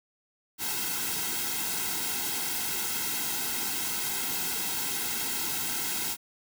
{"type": "noise with comb filter", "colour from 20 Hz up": "white", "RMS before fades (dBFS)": -31, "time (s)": [0.58, 6.17], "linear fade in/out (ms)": 50, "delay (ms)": 1.7, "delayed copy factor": -0.85, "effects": []}